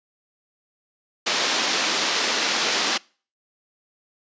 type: band-pass noise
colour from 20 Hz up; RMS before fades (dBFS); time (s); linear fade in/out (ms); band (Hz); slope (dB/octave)
white; -23; 1.26-2.98; 10; 220 to 5700; 24
effects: noise-tail reverb RT60 0.4 s tail -25 dB re dry + resampled to 16000 Hz